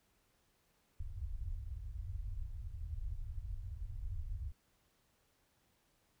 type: low-pass noise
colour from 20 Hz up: pink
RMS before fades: -42 dBFS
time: 1-4.52 s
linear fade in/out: 5 ms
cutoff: 100 Hz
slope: 48 dB/octave
effects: pink hiss -75 dBFS RMS until 6.2 s